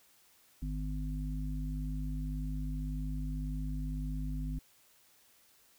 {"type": "harmonic tone", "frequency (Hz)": 50.9, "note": "G#1", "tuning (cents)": -34, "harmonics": [1, 3, 5], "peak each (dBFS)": [-35, -40, -42], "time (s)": [0.62, 4.59], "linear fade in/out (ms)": 5, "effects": ["white hiss -65 dBFS RMS until 5.78 s"]}